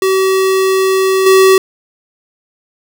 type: tone with level steps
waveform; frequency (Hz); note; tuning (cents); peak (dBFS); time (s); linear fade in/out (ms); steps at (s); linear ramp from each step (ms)
square; 381.1; G4; -49; -10 / -5; 0.02-1.58; 2; 1.26; 5
effects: none